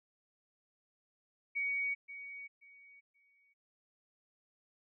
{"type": "tone with echo", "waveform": "sine", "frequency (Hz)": 2247, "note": "C#7", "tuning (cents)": 23, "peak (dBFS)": -32, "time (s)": [1.55, 1.95], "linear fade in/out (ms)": 20, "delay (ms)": 530, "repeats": 3, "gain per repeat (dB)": -12, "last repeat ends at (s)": 3.54, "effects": []}